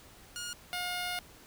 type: tone pair in turn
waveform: 10% pulse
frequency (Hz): 1430 / 715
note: F6 / F5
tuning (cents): +41 / +41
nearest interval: octave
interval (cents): 1200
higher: first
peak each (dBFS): -29 / -25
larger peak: second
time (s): 0.36-0.53 / 0.73-1.19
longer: second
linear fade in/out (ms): 0
effects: pink hiss -55 dBFS RMS until 1.46 s